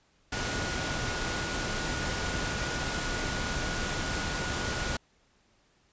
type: tone in noise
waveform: sine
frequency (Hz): 1450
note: F#6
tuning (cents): -35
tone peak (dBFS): -38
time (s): 0.32-4.97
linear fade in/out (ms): 5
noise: pink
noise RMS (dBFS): -32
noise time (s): 0.32-4.97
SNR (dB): -9
effects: pink hiss -67 dBFS RMS until 5.92 s + resampled to 16000 Hz